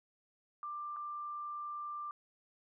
sine tone with dropouts, 1185 Hz, D6, 15 cents sharp, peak -39 dBFS, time 0.63-2.11 s, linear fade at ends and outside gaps 1 ms, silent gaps 0.963-0.967 s, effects none

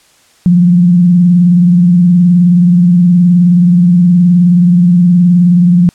sine tone with vibrato, 176.2 Hz, F3, 16 cents sharp, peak -3 dBFS, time 0.46-5.89 s, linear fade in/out 0 ms, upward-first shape sine, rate 19 Hz, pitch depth 57 cents each way, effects white hiss -47 dBFS RMS until 5.94 s + low-pass 9000 Hz 12 dB/octave

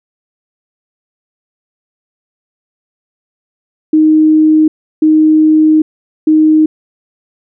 sine tone bursts at uneven times, 311.1 Hz, D#4, in tune, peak -4 dBFS, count 3, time 3.93-4.68 / 5.02-5.82 / 6.27-6.66 s, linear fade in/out 5 ms, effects none

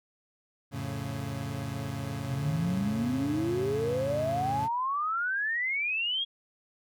30% pulse chord, F augmented, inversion none, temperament equal, 87.31 / 110 / 138.59 Hz, F2 / A2 / C#3, 0 / 0 / 0 cents, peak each -39 / -34 / -33 dBFS, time 0.71-4.69 s, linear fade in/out 50 ms
sine exponential sweep, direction up, 128.1 to 3322 Hz, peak -27 dBFS, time 2.29-6.25 s, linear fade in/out 20 ms
effects none

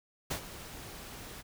pink noise with ADSR envelope, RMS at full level -33 dBFS, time 0.3-1.43 s, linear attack 12 ms, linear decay 88 ms, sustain -13 dB, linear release 33 ms, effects none

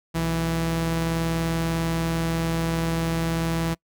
sawtooth tone pair together, 61.74 / 164.83 Hz, B1 / E3, 0 / 0 cents, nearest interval octave + perfect fourth, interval 1700 cents, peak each -28 / -19 dBFS, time 0.14-3.75 s, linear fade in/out 20 ms, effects noise-tail reverb RT60 0.1 s tail -25 dB re dry

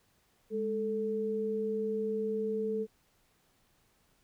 sine tone pair together, 207.7 / 440 Hz, G#3 / A4, 0 / 0 cents, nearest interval octave + minor second, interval 1300 cents, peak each -36 / -31 dBFS, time 0.5-2.87 s, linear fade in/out 50 ms, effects pink hiss -70 dBFS RMS until 4.23 s

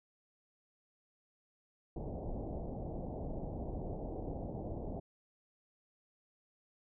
pink low-pass noise, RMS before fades -41 dBFS, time 1.96-5 s, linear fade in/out 5 ms, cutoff 770 Hz, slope 48 dB/octave, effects none

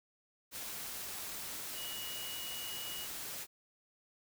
sine tone in noise, 2910 Hz, F#7, 29 cents flat, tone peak -44 dBFS, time 1.74-3.08 s, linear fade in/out 50 ms, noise white, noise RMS -43 dBFS, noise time 0.51-3.47 s, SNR -4 dB, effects none

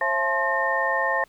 sine tone cluster, 536 / 673 / 866 / 1057 / 1824 Hz, C5 / E5 / A5 / C6 / A#6, +42 / +36 / -28 / +17 / -38 cents, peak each -28 / -29 / -28 / -28 / -24 dBFS, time 0.01-1.24 s, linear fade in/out 2 ms, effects pink hiss -59 dBFS RMS until 1.28 s

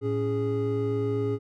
triangle tone cluster, 111.5 / 278.8 / 414.4 Hz, A2 / C#4 / G#4, +23 / +10 / -4 cents, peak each -27 / -30 / -25 dBFS, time 0.01-1.39 s, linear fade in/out 50 ms, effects none

